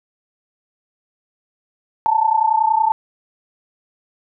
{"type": "tone pair together", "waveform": "sine", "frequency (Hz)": [869, 899.6], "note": ["A5", "A5"], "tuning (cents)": [-22, 38], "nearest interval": "minor second", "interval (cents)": 60, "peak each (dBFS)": -16, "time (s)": [2.06, 2.92], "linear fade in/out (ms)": 0, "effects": []}